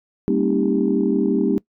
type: tone cluster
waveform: sine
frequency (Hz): 198.7 / 230.5 / 270.3 / 315.3 / 394.9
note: G3 / A#3 / C#4 / D#4 / G4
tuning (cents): +24 / -19 / -44 / +23 / +13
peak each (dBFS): -22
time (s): 0.28-1.58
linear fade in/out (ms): 0
effects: noise-tail reverb RT60 0.1 s tail -23 dB re dry + tanh soft clip ceiling -6 dBFS